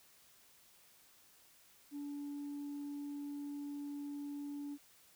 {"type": "tone", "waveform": "sine", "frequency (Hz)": 287.6, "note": "D4", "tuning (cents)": -36, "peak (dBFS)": -39, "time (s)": [1.91, 4.78], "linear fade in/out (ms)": 50, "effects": ["tanh soft clip ceiling -39 dBFS", "white hiss -65 dBFS RMS until 5.15 s"]}